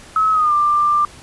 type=tone with pitch glide; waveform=sine; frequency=1287 to 1187 Hz; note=E6 to D6; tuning=-42 to +18 cents; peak=-12 dBFS; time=0.16-1.05 s; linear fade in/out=2 ms; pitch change=-140 cents; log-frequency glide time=0.32-0.53 s; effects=pink hiss -41 dBFS RMS until 1.22 s + resampled to 24000 Hz